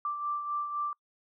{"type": "beating tone pair", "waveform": "sine", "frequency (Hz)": [1174.7, 1178.6], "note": ["D6", "D6"], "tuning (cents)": [0, 6], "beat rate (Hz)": 3.9, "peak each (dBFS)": [-31, -40], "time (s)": [0.05, 0.93], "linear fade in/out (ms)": 2, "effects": ["noise-tail reverb RT60 0.1 s tail -25 dB re dry"]}